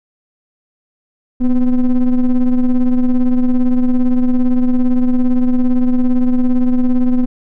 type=ring-modulated tone; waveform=triangle; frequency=128.8 Hz; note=C3; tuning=27 cents flat; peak=-4 dBFS; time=1.4-7.26 s; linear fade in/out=20 ms; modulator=120 Hz; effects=none